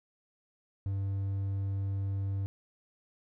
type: tone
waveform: triangle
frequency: 98 Hz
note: G2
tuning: in tune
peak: -28 dBFS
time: 0.86-2.46 s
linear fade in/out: 0 ms
effects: none